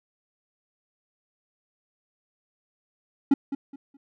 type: tone with echo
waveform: triangle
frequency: 277.2 Hz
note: C#4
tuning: in tune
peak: -12 dBFS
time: 3.31-3.34 s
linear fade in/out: 5 ms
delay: 210 ms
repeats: 3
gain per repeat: -12 dB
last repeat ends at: 3.97 s
effects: none